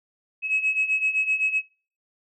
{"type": "beating tone pair", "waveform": "sine", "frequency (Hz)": [2562, 2569.8], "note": ["E7", "E7"], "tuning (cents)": [-50, -45], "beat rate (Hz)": 7.8, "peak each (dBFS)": [-26, -22], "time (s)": [0.42, 1.62], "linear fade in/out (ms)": 50, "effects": ["noise-tail reverb RT60 0.4 s tail -24 dB re dry", "tanh soft clip ceiling -14 dBFS"]}